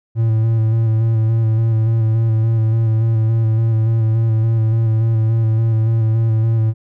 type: tone with vibrato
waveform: triangle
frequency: 112.1 Hz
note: A2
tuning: 33 cents sharp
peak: -10 dBFS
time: 0.15-6.74 s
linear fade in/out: 50 ms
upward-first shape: square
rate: 3.5 Hz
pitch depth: 23 cents each way
effects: none